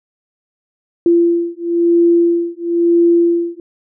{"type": "beating tone pair", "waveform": "sine", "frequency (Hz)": [341, 342], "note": ["F4", "F4"], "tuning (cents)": [-41, -36], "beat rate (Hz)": 1, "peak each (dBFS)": -13, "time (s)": [1.06, 3.6], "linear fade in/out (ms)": 2, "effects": []}